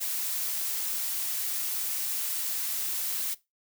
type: noise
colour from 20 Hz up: blue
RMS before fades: -31 dBFS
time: 0-3.35 s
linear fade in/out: 20 ms
effects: noise-tail reverb RT60 0.2 s tail -18 dB re dry